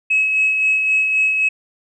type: tone with tremolo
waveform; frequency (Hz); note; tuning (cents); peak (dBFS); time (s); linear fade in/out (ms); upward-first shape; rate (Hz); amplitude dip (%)
sine; 2569; E7; -45; -11; 0.1-1.49; 10; sine; 3.8; 40
effects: tanh soft clip ceiling -8 dBFS